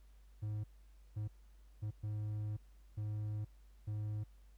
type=tone bursts at uneven times; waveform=triangle; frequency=105.8 Hz; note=G#2; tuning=33 cents sharp; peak=-35 dBFS; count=6; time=0.42-0.64 / 1.16-1.28 / 1.82-1.91 / 2.03-2.57 / 2.97-3.45 / 3.87-4.24 s; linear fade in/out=10 ms; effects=added 50 Hz sine -58 dBFS peak until 4.57 s + pink hiss -75 dBFS RMS until 4.57 s